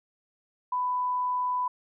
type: tone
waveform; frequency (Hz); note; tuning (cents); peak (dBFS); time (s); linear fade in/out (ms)
sine; 996; B5; +14; -25; 0.72-1.68; 5
effects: none